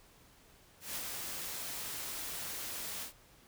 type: noise with ADSR envelope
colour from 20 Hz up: white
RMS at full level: -38 dBFS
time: 0.8-3.13 s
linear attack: 160 ms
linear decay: 42 ms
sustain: -3 dB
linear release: 110 ms
effects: pink hiss -62 dBFS RMS until 3.47 s